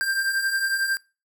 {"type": "beating tone pair", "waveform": "square", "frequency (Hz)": [1575, 1586], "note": ["G6", "G6"], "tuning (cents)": [8, 20], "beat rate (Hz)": 11, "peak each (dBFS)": [-30, -24], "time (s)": [0.01, 0.97], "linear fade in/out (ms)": 0, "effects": ["noise-tail reverb RT60 0.3 s tail -23 dB re dry"]}